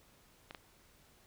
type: clicks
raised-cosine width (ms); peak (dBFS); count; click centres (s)
0.3; -29; 2; 0.509 / 0.548
effects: pink hiss -65 dBFS RMS until 1.26 s